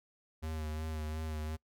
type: tone with vibrato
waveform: square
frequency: 78 Hz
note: D#2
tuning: 5 cents sharp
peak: -37 dBFS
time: 0.42-1.57 s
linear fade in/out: 20 ms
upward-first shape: sine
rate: 2.8 Hz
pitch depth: 31 cents each way
effects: noise-tail reverb RT60 0.1 s tail -23 dB re dry